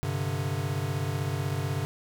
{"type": "chord", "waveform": "square", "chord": "G suspended fourth", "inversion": "none", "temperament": "equal", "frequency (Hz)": [98, 130.81, 146.83], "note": ["G2", "C3", "D3"], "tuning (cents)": [0, 0, 0], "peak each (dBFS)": -33, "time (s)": [0.03, 1.85], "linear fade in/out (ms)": 0, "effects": []}